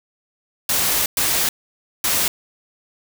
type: noise bursts at uneven times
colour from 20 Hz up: white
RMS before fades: -19 dBFS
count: 3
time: 0.69-1.06 / 1.17-1.49 / 2.04-2.28 s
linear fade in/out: 2 ms
effects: none